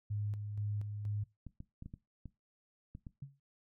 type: tone with tremolo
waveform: sine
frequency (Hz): 103.83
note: G#2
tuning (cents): 0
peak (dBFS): -34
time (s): 0.1-1.24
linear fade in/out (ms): 10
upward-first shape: square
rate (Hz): 2.1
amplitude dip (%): 45
type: clicks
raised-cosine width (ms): 5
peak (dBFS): -34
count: 8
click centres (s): 1.467 / 1.604 / 1.824 / 1.86 / 1.939 / 2.257 / 2.951 / 3.068
type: tone with exponential decay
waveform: sine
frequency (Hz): 138.59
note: C#3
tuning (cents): 0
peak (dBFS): -39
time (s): 3.22-3.4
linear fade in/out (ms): 5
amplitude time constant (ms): 38
effects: noise-tail reverb RT60 0.2 s tail -18 dB re dry